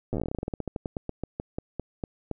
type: slowing click train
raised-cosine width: 2 ms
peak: -17 dBFS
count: 29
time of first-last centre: 0.13-2.313 s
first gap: 8 ms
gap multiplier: 1.14
effects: none